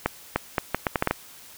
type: accelerating click train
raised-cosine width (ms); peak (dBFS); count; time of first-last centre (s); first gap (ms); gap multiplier
0.5; -6; 9; 0.06-1.11; 300; 0.74
effects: white hiss -47 dBFS RMS until 1.57 s